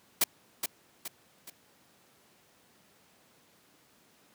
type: noise with echo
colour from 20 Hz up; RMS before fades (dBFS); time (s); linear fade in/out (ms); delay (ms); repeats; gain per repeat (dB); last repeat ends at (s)
white; -24; 0.21-0.24; 5; 420; 3; -7; 1.5
effects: pink hiss -63 dBFS RMS until 4.34 s + high-pass 150 Hz 12 dB/octave